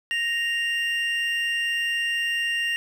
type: tone pair together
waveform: triangle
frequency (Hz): 1864.7 / 2789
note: A#6 / F7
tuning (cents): 0 / -3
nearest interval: perfect fifth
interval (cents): 697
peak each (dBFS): -24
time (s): 0.11-2.76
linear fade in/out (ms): 0
effects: none